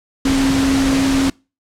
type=tone in noise; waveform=sine; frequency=270 Hz; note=C#4; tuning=45 cents flat; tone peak=-13 dBFS; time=0.25-1.3 s; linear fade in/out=5 ms; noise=pink; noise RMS=-21 dBFS; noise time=0.25-1.3 s; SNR=+5 dB; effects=noise-tail reverb RT60 0.3 s tail -25 dB re dry + low-pass 8000 Hz 12 dB/octave